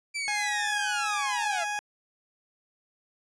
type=linear sweep; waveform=sawtooth; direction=down; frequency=2349 to 646 Hz; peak=-26 dBFS; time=0.14-1.65 s; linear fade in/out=20 ms
type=tone; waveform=20% pulse; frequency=830.6 Hz; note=G#5; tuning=in tune; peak=-24 dBFS; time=0.28-1.79 s; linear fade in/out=0 ms
effects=resampled to 22050 Hz